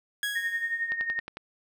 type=tone with exponential decay; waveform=30% pulse; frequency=1661.2 Hz; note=G#6; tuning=in tune; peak=-23 dBFS; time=0.23-0.92 s; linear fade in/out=1 ms; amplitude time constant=150 ms
type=tone with tremolo; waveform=sine; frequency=1847 Hz; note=A#6; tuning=16 cents flat; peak=-24 dBFS; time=0.35-1.2 s; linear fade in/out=10 ms; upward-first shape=triangle; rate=11 Hz; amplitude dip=75%
type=click train; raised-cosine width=0.3 ms; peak=-22 dBFS; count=6; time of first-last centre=0.92-1.37 s; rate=11.1 Hz
effects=none